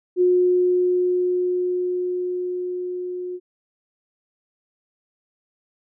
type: tone with level ramp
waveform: sine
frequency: 360.8 Hz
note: F#4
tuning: 44 cents flat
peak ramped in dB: -13 to -27 dBFS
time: 0.16-3.4 s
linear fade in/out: 50 ms
effects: none